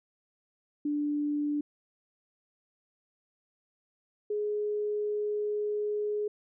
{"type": "tone pair in turn", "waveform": "sine", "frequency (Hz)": [293.8, 418.4], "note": ["D4", "G#4"], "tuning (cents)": [1, 13], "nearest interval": "tritone", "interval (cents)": 612, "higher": "second", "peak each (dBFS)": [-27, -28], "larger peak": "first", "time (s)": [[0.85, 1.61], [4.3, 6.28]], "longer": "second", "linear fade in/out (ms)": 5, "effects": []}